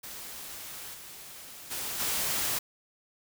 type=noise with level steps; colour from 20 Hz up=white; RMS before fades=-42 / -46 / -35 / -30 dBFS; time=0.03-2.59 s; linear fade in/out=10 ms; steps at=0.93 / 1.7 / 1.99 s; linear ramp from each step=20 ms; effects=none